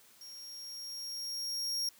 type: tone with level ramp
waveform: 40% pulse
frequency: 5580 Hz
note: F8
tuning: 2 cents flat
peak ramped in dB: -46 to -30 dBFS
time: 0.21-1.89 s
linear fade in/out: 2 ms
effects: white hiss -61 dBFS RMS until 1.99 s + high-pass 80 Hz 12 dB/octave